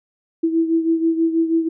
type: beating tone pair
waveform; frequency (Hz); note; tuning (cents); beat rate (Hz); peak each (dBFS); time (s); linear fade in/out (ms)
sine; 326.9 / 333.1; E4 / E4; -14 / +18; 6.2; -16 / -22; 0.43-1.69; 10
effects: none